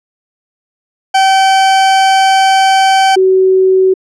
40% pulse / sine tone pair in turn, 770 / 377.1 Hz, G5 / F#4, -31 / +33 cents, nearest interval octave, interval 1236 cents, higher first, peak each -5 dBFS, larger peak neither, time 1.14-3.16 / 3.16-3.94 s, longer first, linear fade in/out 10 ms, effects low-pass 7000 Hz 12 dB/octave

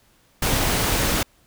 pink noise, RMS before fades -21 dBFS, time 0.42-1.23 s, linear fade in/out 5 ms, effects pink hiss -59 dBFS RMS until 1.46 s

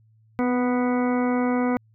harmonic tone with a mistuned harmonic, 246.9 Hz, B3, in tune, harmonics 1 / 2 / 3 / 4 / 5 / 6 / 8 / 9, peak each -21 / -27 / -31 / -33 / -35 / -37 / -39 / -40 dBFS, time 0.39-1.77 s, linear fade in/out 0 ms, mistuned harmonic 1, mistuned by +19 cents, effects added 110 Hz sine -55 dBFS peak until 1.94 s

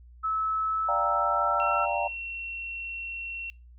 sine tone with pitch glide, 1300 to 1338.1 Hz, E6 to E6, -24 to +26 cents, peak -25 dBFS, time 0.23-1.86 s, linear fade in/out 20 ms, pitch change +50 cents, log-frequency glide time 0.68-1.58 s
sine chord, G minor seventh, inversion second, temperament equal, 587.3 / 698.5 / 784 / 932.3 Hz, D5 / F5 / G5 / Bb5, 0 / 0 / 0 / 0 cents, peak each -31 dBFS, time 0.88-2.08 s, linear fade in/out 10 ms
sine tone, 2722 Hz, F7, 45 cents flat, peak -33 dBFS, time 1.6-3.5 s, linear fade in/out 0 ms
effects noise-tail reverb RT60 0.3 s tail -23 dB re dry + added 60 Hz sine -48 dBFS peak until 3.78 s

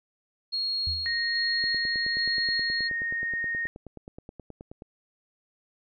sine tone with tremolo, 4291 Hz, C8, 43 cents sharp, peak -26 dBFS, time 0.52-2.89 s, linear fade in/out 20 ms, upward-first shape square, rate 1.2 Hz, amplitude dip 25%
sine tone with exponential decay, 81.2 Hz, E2, 26 cents flat, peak -28 dBFS, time 0.87-1.28 s, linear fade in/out 0 ms, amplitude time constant 87 ms
sine tone with pitch glide, 1864.7 to 1854 Hz, A#6 to A#6, 0 to -10 cents, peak -27 dBFS, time 1.06-3.67 s, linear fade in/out 0 ms, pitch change -10 cents, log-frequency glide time 2.34-3 s
click train, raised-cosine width 2 ms, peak -28 dBFS, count 31, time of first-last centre 1.64-4.821 s, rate 9.43 Hz
effects none

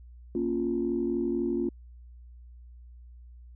sine chord, Bb minor, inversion none, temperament equal, 233.1 / 277.2 / 349.2 Hz, Bb3 / Db4 / F4, 0 / 0 / 0 cents, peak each -31 / -31 / -28 dBFS, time 0.35-1.69 s, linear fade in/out 2 ms, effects tanh soft clip ceiling -17 dBFS + added 60 Hz sine -46 dBFS peak until 3.55 s

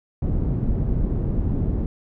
pink low-pass noise, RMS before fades -22 dBFS, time 0.22-1.86 s, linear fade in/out 2 ms, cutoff 250 Hz, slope 12 dB/octave, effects none

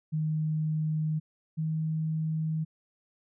sine tone pair in turn, 155.56 / 158.01 Hz, D#3 / D#3, 0 / +27 cents, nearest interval unison, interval 27 cents, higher second, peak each -26 / -27 dBFS, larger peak first, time 0.12-1.2 / 1.57-2.65 s, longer neither, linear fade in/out 20 ms, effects none

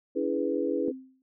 sine chord, C# minor seventh, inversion none, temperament equal with one note detuned, 283.7 / 329.6 / 415.3 / 493.9 Hz, C#4 / E4 / G#4 / B4, +40 / 0 / 0 / 0 cents, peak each -31 dBFS, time 0.15-0.92 s, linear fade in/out 20 ms
sine tone with exponential decay, 261.6 Hz, C4, in tune, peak -29 dBFS, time 0.88-1.22 s, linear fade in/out 1 ms, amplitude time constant 72 ms
effects none

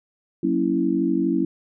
sine chord, F# dominant seventh, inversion none, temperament equal, 185 / 233.1 / 277.2 / 329.6 Hz, F#3 / A#3 / C#4 / E4, 0 / 0 / 0 / 0 cents, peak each -26 / -27 / -23 / -22 dBFS, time 0.43-1.45 s, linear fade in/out 5 ms, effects none

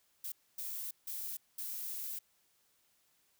violet noise bursts at uneven times, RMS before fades -41 dBFS, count 4, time 0.24-0.32 / 0.58-0.91 / 1.07-1.37 / 1.58-2.19 s, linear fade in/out 5 ms, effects white hiss -73 dBFS RMS until 3.39 s

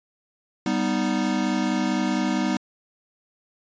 square chord, G augmented, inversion none, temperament equal, 196 / 246.9 / 311.1 Hz, G3 / B3 / D#4, 0 / 0 / 0 cents, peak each -27 / -26 / -27 dBFS, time 0.66-2.57 s, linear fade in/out 2 ms, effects resampled to 16000 Hz

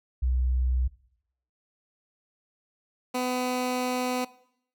sine / 15% pulse tone pair in turn, 63 / 251.3 Hz, B1 / B3, +35 / +30 cents, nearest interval 2 octaves, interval 2395 cents, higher second, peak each -22 / -20 dBFS, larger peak second, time 0.22-0.88 / 3.14-4.25 s, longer second, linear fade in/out 10 ms, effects noise-tail reverb RT60 0.7 s tail -20 dB re dry

